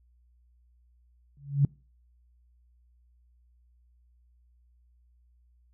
sine tone with exponential growth, 140.8 Hz, C#3, 27 cents sharp, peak -15 dBFS, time 1.37-1.65 s, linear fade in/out 2 ms, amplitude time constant 59 ms, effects noise-tail reverb RT60 0.4 s tail -26 dB re dry + added 60 Hz sine -60 dBFS peak until 5.73 s

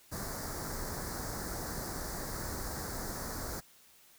pink band-stop noise, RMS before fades -39 dBFS, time 0.11-3.61 s, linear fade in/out 20 ms, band 1900 to 4400 Hz, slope 48 dB/octave, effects white hiss -61 dBFS RMS until 4.18 s

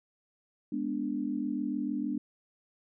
sine chord, G# diminished, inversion none, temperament equal, 207.7 / 246.9 / 293.7 Hz, G#3 / B3 / D4, 0 / 0 / 0 cents, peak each -36 / -34 / -33 dBFS, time 0.72-2.18 s, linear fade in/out 5 ms, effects none

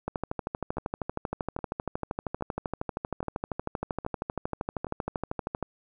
two click trains, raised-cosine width 1 ms, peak -16 / -22 dBFS, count 72 / 6, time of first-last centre 0.08-5.627 / 0.77-4.868 s, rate 12.8 / 1.22 Hz, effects none

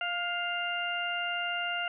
harmonic tone with a mistuned harmonic, 698.5 Hz, F5, in tune, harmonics 1 / 2 / 3 / 4, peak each -36 / -34 / -39 / -34 dBFS, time 0.01-1.88 s, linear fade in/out 2 ms, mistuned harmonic 2, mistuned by +24 cents, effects none

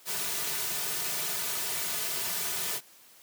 white noise with comb filter, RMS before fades -32 dBFS, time 0.05-2.81 s, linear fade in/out 50 ms, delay 3.7 ms, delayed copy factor -0.85, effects white hiss -56 dBFS RMS until 3.22 s + high-pass 150 Hz 12 dB/octave

